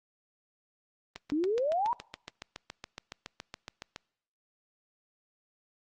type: click train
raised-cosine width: 0.2 ms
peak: -22 dBFS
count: 21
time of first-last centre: 1.16-3.961 s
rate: 7.14 Hz
type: exponential sweep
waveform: sine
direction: up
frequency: 283.2 to 995 Hz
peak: -26 dBFS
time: 1.32-1.93 s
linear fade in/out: 0 ms
effects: noise-tail reverb RT60 0.8 s tail -26 dB re dry + Opus 24 kbps